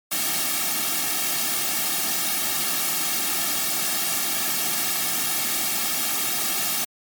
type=noise with comb filter; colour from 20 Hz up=white; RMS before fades=-24 dBFS; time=0.11-6.85 s; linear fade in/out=10 ms; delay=2 ms; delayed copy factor=-0.9; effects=high-pass 150 Hz 12 dB/octave + MP3 96 kbps